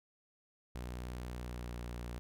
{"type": "tone with pitch glide", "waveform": "sawtooth", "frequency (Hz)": [61.1, 59.77], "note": ["B1", "A#1"], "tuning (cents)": [-18, 44], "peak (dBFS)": -37, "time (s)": [0.75, 2.19], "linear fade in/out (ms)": 0, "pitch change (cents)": -38, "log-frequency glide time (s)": [1.42, 1.73], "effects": []}